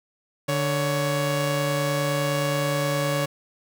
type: tone pair together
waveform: sawtooth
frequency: 147.16 / 559 Hz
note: D3 / C#5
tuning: +4 / +14 cents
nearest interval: octave + major seventh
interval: 2310 cents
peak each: -21 dBFS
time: 0.48-3.26 s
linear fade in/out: 10 ms
effects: none